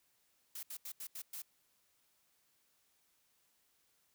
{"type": "noise bursts at uneven times", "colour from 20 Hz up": "blue", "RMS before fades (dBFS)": -45, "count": 6, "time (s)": [[0.55, 0.63], [0.7, 0.77], [0.85, 0.92], [1, 1.07], [1.15, 1.22], [1.33, 1.42]], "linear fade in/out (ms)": 5, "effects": ["white hiss -75 dBFS RMS until 4.14 s"]}